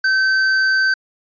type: tone with tanh clipping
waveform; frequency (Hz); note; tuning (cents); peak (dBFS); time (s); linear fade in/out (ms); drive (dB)
sine; 1543; G6; -28; -15; 0.04-0.94; 5; 17
effects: resampled to 11025 Hz